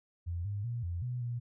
sine tone with pitch steps, 86.1 / 101.8 / 118.9 / 86.6 / 123.7 / 120 Hz, F2 / G#2 / A#2 / F2 / B2 / B2, -24 / -34 / +35 / -14 / +3 / -49 cents, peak -33 dBFS, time 0.26-1.4 s, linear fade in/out 20 ms, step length 190 ms, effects none

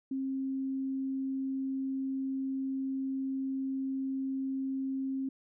sine tone, 267.3 Hz, C4, 37 cents sharp, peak -31 dBFS, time 0.11-5.29 s, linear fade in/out 5 ms, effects none

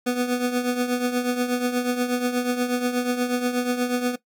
25% pulse tone with tremolo, 246.9 Hz, B3, in tune, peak -15 dBFS, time 0.06-4.16 s, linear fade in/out 10 ms, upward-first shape triangle, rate 8.3 Hz, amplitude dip 70%, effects noise-tail reverb RT60 0.1 s tail -17 dB re dry

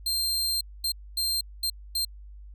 sawtooth tone bursts at uneven times, 4172 Hz, C8, 6 cents flat, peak -22 dBFS, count 5, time 0.06-0.61 / 0.84-0.92 / 1.17-1.41 / 1.63-1.7 / 1.95-2.05 s, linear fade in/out 5 ms, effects added 50 Hz sine -42 dBFS peak until 2.54 s

